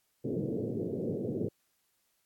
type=band-pass noise; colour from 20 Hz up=white; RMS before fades=-34 dBFS; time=0.24-1.49 s; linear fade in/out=10 ms; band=100 to 490 Hz; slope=48 dB/octave; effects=white hiss -75 dBFS RMS until 2.25 s + AAC 64 kbps